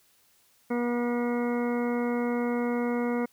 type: harmonic tone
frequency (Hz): 240.6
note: B3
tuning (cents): -45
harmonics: 1 / 2 / 3 / 4 / 5 / 6 / 8 / 9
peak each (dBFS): -27 / -30 / -39 / -39 / -42 / -42 / -45 / -43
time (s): 0.7-3.26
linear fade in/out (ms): 10
effects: white hiss -64 dBFS RMS until 3.32 s